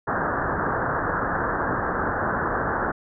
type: low-pass noise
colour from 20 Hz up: white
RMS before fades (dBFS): -25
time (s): 0.07-2.92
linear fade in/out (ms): 10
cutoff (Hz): 1700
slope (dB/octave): 96
effects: none